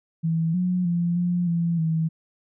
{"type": "tone with pitch steps", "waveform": "sine", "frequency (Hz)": [163.4, 180.9, 172.3, 176.2, 169.1, 161.1], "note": ["E3", "F#3", "F3", "F3", "E3", "E3"], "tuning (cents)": [-15, -39, -23, 16, 44, -39], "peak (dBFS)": -20, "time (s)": [0.23, 2.09], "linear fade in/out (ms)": 20, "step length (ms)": 310, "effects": []}